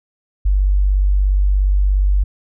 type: tone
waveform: sine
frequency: 48.51 Hz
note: G1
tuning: 17 cents flat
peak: -11 dBFS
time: 0.45-2.24 s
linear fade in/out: 10 ms
effects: none